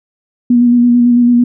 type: tone with vibrato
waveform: sine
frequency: 241.4 Hz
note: B3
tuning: 39 cents flat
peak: -5 dBFS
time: 0.5-1.44 s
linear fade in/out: 5 ms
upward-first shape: square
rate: 9 Hz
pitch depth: 18 cents each way
effects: none